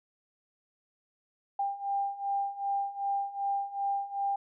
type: beating tone pair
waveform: sine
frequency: 795 / 797.6 Hz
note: G5 / G5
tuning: +24 / +30 cents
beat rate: 2.6 Hz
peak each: -34 / -31 dBFS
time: 1.59-4.36 s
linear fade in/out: 5 ms
effects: none